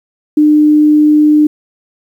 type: tone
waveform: sine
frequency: 301.3 Hz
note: D4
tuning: 44 cents sharp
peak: -4 dBFS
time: 0.37-1.47 s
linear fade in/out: 5 ms
effects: 7-bit